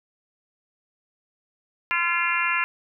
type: harmonic tone with a mistuned harmonic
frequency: 343.1 Hz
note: F4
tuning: 31 cents flat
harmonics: 3 / 4 / 5 / 6 / 7 / 8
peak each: -28 / -28 / -28 / -28 / -28 / -28 dBFS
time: 1.91-2.64 s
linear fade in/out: 0 ms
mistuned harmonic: 6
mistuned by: +36 cents
effects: none